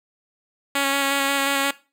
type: tone with vibrato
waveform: 5% pulse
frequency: 277.2 Hz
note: C#4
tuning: in tune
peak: -8 dBFS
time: 0.75-1.71 s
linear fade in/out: 5 ms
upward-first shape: square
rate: 5.6 Hz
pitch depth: 13 cents each way
effects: noise-tail reverb RT60 0.3 s tail -18 dB re dry